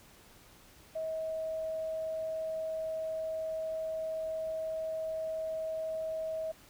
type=tone; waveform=sine; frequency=639 Hz; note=D#5; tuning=46 cents sharp; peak=-33 dBFS; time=0.95-6.52 s; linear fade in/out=10 ms; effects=pink hiss -58 dBFS RMS until 6.69 s